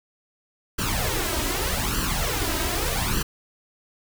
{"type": "noise with flanger", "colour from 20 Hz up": "pink", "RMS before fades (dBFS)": -25, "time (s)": [0.78, 3.23], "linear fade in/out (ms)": 10, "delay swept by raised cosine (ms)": [0.67, 3.17], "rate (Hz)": 0.83, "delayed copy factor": 0.75, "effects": []}